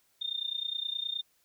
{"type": "tone with amplitude modulation", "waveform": "sine", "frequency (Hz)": 3632, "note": "A#7", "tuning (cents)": -46, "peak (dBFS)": -28, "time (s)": [0.21, 1.22], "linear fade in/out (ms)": 10, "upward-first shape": "sine", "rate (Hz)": 29.6, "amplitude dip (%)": 90, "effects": ["white hiss -70 dBFS RMS until 1.44 s"]}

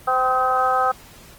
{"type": "harmonic tone with a mistuned harmonic", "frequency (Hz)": 257.7, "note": "C4", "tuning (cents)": -26, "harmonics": [2, 3, 4, 5, 6], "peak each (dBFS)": [-25, -20, -29, -19, -30], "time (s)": [0.07, 0.92], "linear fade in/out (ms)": 10, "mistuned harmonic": 5, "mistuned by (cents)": -22, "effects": ["pink hiss -45 dBFS RMS until 1.38 s", "Opus 24 kbps"]}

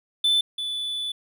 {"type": "tone pair in turn", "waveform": "triangle", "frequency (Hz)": [3520, 3476], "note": ["A7", "A7"], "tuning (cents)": [0, -22], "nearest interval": "unison", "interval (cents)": 22, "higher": "first", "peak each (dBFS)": [-16, -25], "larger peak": "first", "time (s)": [[0.24, 0.41], [0.58, 1.12]], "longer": "second", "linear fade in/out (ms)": 5, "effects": []}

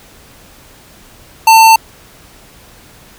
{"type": "tone", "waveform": "square", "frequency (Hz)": 895, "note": "A5", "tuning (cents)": 29, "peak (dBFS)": -3, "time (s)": [1.47, 1.76], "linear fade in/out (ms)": 5, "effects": ["pink hiss -41 dBFS RMS until 3.18 s"]}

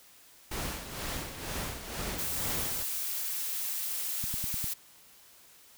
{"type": "noise with tremolo", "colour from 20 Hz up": "pink", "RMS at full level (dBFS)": -35, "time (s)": [0.51, 2.83], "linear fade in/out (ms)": 5, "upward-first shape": "sine", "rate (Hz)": 2.1, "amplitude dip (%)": 60}
{"type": "noise", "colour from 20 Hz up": "blue", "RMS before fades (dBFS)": -34, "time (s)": [2.18, 4.74], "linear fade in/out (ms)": 10}
{"type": "click train", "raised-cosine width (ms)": 5, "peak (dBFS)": -26, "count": 5, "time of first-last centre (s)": [4.24, 4.642], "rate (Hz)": 9.94}
{"effects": ["white hiss -57 dBFS RMS until 5.77 s"]}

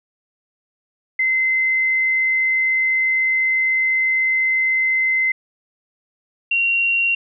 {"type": "tone pair in turn", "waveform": "sine", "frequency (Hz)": [2062, 2752], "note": ["C7", "F7"], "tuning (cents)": [-26, -26], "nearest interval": "perfect fourth", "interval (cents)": 500, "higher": "second", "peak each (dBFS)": -15, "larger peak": "neither", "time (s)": [[1.19, 5.32], [6.51, 7.15]], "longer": "first", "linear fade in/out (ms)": 5, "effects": []}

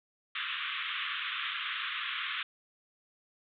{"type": "band-pass noise", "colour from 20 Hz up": "white", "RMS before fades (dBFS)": -36, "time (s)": [0.35, 2.43], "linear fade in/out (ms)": 5, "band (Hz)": [1100, 3600], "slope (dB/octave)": 96, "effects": []}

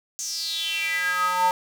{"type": "tone with high-pass filter sweep", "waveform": "square", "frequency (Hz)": 180.9, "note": "F#3", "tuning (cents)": -39, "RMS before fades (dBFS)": -25, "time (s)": [0.19, 1.51], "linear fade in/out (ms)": 0, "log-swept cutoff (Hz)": [6600, 820], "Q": 6.8, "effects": []}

